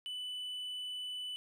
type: tone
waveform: triangle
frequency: 2988 Hz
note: F#7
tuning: 16 cents sharp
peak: -37 dBFS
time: 0.06-1.36 s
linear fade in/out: 0 ms
effects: none